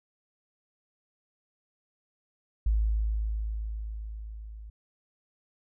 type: tone with level ramp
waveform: sine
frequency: 53.8 Hz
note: A1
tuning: 38 cents flat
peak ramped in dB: -21 to -41 dBFS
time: 2.66-4.7 s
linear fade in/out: 5 ms
effects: none